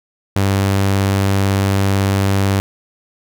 sawtooth tone, 98 Hz, G2, in tune, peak -9 dBFS, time 0.36-2.6 s, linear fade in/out 0 ms, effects none

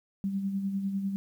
sine tone with tremolo, 196 Hz, G3, in tune, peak -26 dBFS, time 0.24-1.16 s, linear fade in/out 0 ms, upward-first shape sine, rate 10 Hz, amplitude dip 50%, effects 10-bit

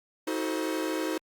45% pulse chord, D# diminished seventh, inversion none, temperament equal with one note detuned, 317.7 / 370 / 440 / 523.3 Hz, D#4 / F#4 / A4 / C5, +36 / 0 / 0 / 0 cents, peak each -31 / -35 / -37 / -36 dBFS, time 0.27-1.18 s, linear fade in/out 5 ms, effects Opus 48 kbps

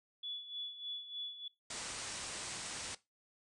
sine tone with tremolo, 3425 Hz, A7, 47 cents flat, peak -39 dBFS, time 0.23-1.48 s, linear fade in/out 5 ms, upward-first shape sine, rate 3.3 Hz, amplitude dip 70%
white low-pass noise, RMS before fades -44 dBFS, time 1.7-2.95 s, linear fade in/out 5 ms, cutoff 9300 Hz, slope 96 dB/octave
effects noise-tail reverb RT60 0.2 s tail -17 dB re dry

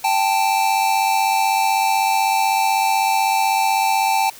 square tone pair together, 784 / 880 Hz, G5 / A5, 0 / 0 cents, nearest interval major second, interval 200 cents, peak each -19 dBFS, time 0.04-4.3 s, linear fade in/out 5 ms, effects white hiss -41 dBFS RMS until 4.39 s

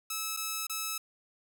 5% pulse tone with dropouts, 1300 Hz, E6, 24 cents flat, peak -21 dBFS, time 0.1-0.98 s, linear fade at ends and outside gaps 5 ms, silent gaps 0.366-0.371 / 0.669-0.696 s, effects none

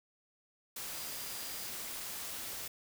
sine tone in noise, 4853 Hz, D#8, 44 cents flat, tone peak -51 dBFS, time 0.93-1.7 s, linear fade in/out 5 ms, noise white, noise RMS -42 dBFS, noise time 0.76-2.68 s, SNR -12 dB, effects none

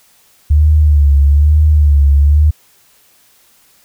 sine tone with vibrato, 73.42 Hz, D2, in tune, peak -5 dBFS, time 0.5-2.51 s, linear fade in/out 10 ms, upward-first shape sine, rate 1.1 Hz, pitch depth 74 cents each way, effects white hiss -50 dBFS RMS until 3.84 s

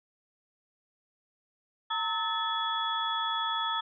sine tone cluster, 913 / 1293 / 1752 / 3376 Hz, A#5 / E6 / A6 / G#7, -36 / -34 / -8 / +28 cents, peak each -33 / -32 / -39 / -33 dBFS, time 1.9-3.81 s, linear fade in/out 10 ms, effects none

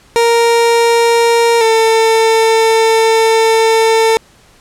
30% pulse tone pair in turn, 466.2 / 448.2 Hz, A#4 / A4, 0 / +32 cents, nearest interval minor second, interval 68 cents, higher first, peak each -5 dBFS, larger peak neither, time 0.16-1.61 / 1.61-4.17 s, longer second, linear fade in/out 0 ms, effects pink hiss -46 dBFS RMS until 4.6 s + low-pass 10000 Hz 12 dB/octave

